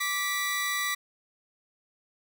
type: tone pair together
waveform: sawtooth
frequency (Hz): 1166.6 / 1962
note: D6 / B6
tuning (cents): -12 / -12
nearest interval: major sixth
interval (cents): 900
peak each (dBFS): -29 / -25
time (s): 0-0.95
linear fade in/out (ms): 10
effects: none